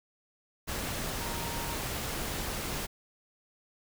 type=tone in noise; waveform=sine; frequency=932.3 Hz; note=A#5; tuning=in tune; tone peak=-41 dBFS; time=1.2-1.76 s; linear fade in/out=20 ms; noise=pink; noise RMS=-35 dBFS; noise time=0.67-2.87 s; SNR=-9 dB; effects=none